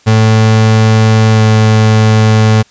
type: tone with pitch glide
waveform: 35% pulse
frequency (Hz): 110.1 to 109.09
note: A2 to A2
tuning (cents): +2 to -14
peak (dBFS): -3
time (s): 0.06-2.63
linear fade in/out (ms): 20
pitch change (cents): -16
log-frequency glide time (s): 1.32-1.41
effects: white hiss -46 dBFS RMS until 2.7 s + resampled to 16000 Hz